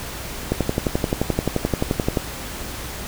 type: click train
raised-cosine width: 2 ms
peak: -5 dBFS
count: 20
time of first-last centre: 0.52-2.172 s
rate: 11.5 Hz
effects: added 60 Hz sine -38 dBFS peak until 3.07 s + pink hiss -32 dBFS RMS until 3.07 s